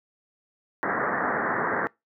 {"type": "low-pass noise", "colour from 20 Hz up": "white", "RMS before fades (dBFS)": -26, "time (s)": [0.83, 1.87], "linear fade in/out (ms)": 0, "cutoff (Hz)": 1900, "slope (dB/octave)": 96, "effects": ["noise-tail reverb RT60 0.2 s tail -23 dB re dry", "high-pass 200 Hz 12 dB/octave"]}